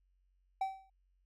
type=tone with exponential decay; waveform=triangle; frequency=770 Hz; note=G5; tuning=31 cents flat; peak=-27 dBFS; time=0.61-0.9 s; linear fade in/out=5 ms; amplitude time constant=62 ms; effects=added 46 Hz sine -70 dBFS peak until 1.25 s